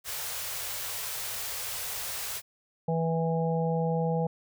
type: band-stop noise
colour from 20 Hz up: white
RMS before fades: -35 dBFS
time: 0.04-2.42 s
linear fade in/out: 50 ms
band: 150 to 420 Hz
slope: 48 dB/octave
type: harmonic tone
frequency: 164 Hz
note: E3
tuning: 9 cents flat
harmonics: 1 / 3 / 4 / 5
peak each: -27 / -30 / -37 / -34 dBFS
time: 2.88-4.27 s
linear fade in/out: 5 ms
effects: none